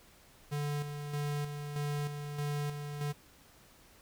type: tone with tremolo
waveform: square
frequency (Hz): 146.1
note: D3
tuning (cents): -9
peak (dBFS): -33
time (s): 0.51-3.13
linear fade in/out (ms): 20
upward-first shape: square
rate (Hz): 1.6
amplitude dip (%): 50
effects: pink hiss -60 dBFS RMS until 4.01 s